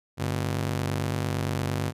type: ring-modulated tone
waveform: sawtooth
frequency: 121.3 Hz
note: B2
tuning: 31 cents flat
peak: -19 dBFS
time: 0.17-1.93 s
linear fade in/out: 50 ms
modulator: 24.4 Hz
effects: resampled to 32000 Hz